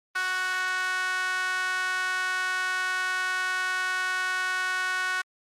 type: tone with high-pass filter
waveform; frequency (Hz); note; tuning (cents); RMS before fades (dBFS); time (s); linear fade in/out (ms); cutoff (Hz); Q
sawtooth; 370; F#4; 0; -28; 0.15-5.22; 10; 1400; 4
effects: low-pass 10000 Hz 12 dB/octave + Opus 24 kbps